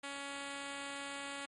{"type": "tone", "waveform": "5% pulse", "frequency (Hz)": 280, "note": "C#4", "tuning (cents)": 18, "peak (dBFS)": -30, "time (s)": [0.03, 1.46], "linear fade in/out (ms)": 10, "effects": ["MP3 48 kbps"]}